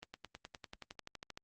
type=accelerating click train; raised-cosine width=0.2 ms; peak=-28 dBFS; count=16; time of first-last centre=0.03-1.375 s; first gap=110 ms; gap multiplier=0.97; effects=Opus 32 kbps